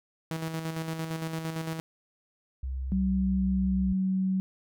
sawtooth tone with tremolo, 161.6 Hz, E3, 34 cents flat, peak -26 dBFS, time 0.31-1.8 s, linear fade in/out 0 ms, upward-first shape square, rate 8.8 Hz, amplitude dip 45%
sine tone, 65.41 Hz, C2, in tune, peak -30 dBFS, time 2.63-3.93 s, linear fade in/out 5 ms
sine tone with pitch glide, 190.4 to 188.87 Hz, F#3 to F#3, +50 to +36 cents, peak -24 dBFS, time 2.92-4.4 s, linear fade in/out 0 ms, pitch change -14 cents, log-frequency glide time 3.26-3.97 s
effects none

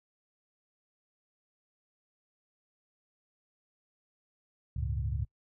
sine tone cluster, 69.9 / 97.7 / 110.8 / 140.5 Hz, C#2 / G2 / A2 / C#3, +15 / -5 / +13 / +24 cents, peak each -33 / -37 / -36 / -40 dBFS, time 4.76-5.25 s, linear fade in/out 5 ms, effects noise-tail reverb RT60 0.1 s tail -24 dB re dry

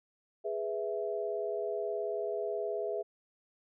sine chord, E major, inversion first, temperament equal, 415.3 / 493.9 / 659.3 Hz, G#4 / B4 / E5, 0 / 0 / 0 cents, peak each -35 / -39 / -36 dBFS, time 0.44-3.03 s, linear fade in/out 20 ms, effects none

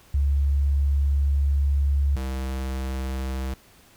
sine / square tone pair in turn, 70.3 / 65.77 Hz, C#2 / C2, +25 / +10 cents, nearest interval minor second, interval 115 cents, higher first, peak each -18 / -27 dBFS, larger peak first, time 0.14-2.16 / 2.16-3.54 s, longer first, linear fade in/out 5 ms, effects pink hiss -54 dBFS RMS until 3.96 s

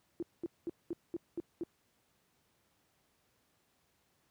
sine tone bursts, 339.9 Hz, F4, 47 cents flat, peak -34 dBFS, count 7, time 0.2-1.635 s, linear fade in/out 0 ms, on 25 ms, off 210 ms, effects pink hiss -74 dBFS RMS until 4.3 s + high-pass 80 Hz 12 dB/octave

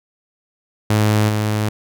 sawtooth tone with level steps, 106.5 Hz, G#2, 44 cents sharp, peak -9 / -13 dBFS, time 0.9-1.69 s, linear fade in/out 5 ms, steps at 1.28 s, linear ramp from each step 20 ms, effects none

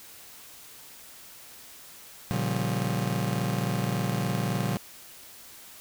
40% pulse chord, G half-diminished seventh, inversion first, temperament just, 117.6 / 141.12 / 176.4 / 196 Hz, Bb2 / Db3 / F3 / G3, +16 / +31 / +18 / 0 cents, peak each -30 / -31 / -31 / -32 dBFS, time 2.31-4.77 s, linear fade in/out 0 ms, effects white hiss -48 dBFS RMS until 5.8 s

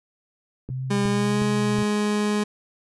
click train, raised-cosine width 3 ms, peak -21 dBFS, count 4, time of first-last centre 0.69-1.785 s, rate 2.74 Hz
sine tone with vibrato, 128.1 Hz, C3, 36 cents flat, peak -26 dBFS, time 0.7-1.83 s, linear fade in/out 2 ms, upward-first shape triangle, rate 1.7 Hz, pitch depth 46 cents each way
30% pulse tone with pitch glide, 201.8 to 208.8 Hz, G#3 to G#3, -49 to +10 cents, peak -18 dBFS, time 0.9-2.44 s, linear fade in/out 10 ms, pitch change +59 cents, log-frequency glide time 1.06-1.42 s
effects resampled to 24000 Hz

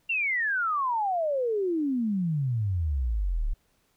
sine exponential sweep, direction down, 2794 to 32.83 Hz, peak -24 dBFS, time 0.09-3.54 s, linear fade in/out 10 ms, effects pink hiss -69 dBFS RMS until 3.96 s

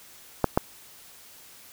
clicks, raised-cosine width 1 ms, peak -5 dBFS, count 2, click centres 0.443 / 0.575 s, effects white hiss -50 dBFS RMS until 1.72 s

